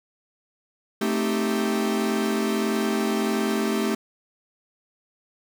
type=chord; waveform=45% pulse; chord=A half-diminished seventh; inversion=none; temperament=equal; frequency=220 / 261.6 / 311.1 / 392 Hz; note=A3 / C4 / Eb4 / G4; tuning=0 / 0 / 0 / 0 cents; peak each=-25 / -30 / -31 / -27 dBFS; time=1.01-3.95 s; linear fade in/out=5 ms; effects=none